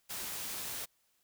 white noise, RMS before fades -40 dBFS, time 0.09-0.86 s, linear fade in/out 20 ms, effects white hiss -74 dBFS RMS until 1.23 s

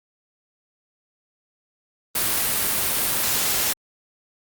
white noise, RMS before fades -22 dBFS, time 2.15-3.73 s, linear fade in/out 5 ms, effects Opus 32 kbps

